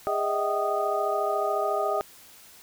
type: tone cluster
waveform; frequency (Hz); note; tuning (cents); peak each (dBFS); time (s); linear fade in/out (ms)
sine; 409.7 / 617 / 651 / 769 / 1237; G#4 / D#5 / E5 / G5 / D#6; -24 / -15 / -22 / -33 / -10; -30; 0.07-2.01; 0
effects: white hiss -51 dBFS RMS until 2.62 s